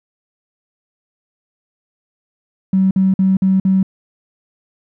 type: tone bursts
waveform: triangle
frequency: 190.3 Hz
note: F#3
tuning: 49 cents sharp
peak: -6 dBFS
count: 5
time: 2.73-3.83 s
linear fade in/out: 5 ms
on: 180 ms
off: 50 ms
effects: tanh soft clip ceiling -8 dBFS